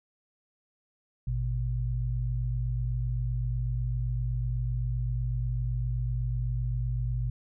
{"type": "tone pair together", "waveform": "sine", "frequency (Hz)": [54.52, 122.4], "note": ["A1", "B2"], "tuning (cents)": [-15, -15], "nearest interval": "octave + major second", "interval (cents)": 1400, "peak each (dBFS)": [-30, -29], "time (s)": [1.27, 7.3], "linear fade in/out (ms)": 5, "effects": []}